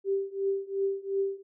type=tone with tremolo; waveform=sine; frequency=392 Hz; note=G4; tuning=in tune; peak=-23 dBFS; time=0.04-1.43 s; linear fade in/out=50 ms; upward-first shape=triangle; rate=2.8 Hz; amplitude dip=95%; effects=none